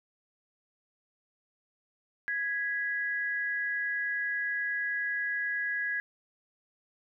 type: tone pair together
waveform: sine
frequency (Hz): 1661.2 / 1969.4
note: G#6 / B6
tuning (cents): 0 / -5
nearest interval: minor third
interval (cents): 295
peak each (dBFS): -30 / -35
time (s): 2.28-6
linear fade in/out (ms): 0
effects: none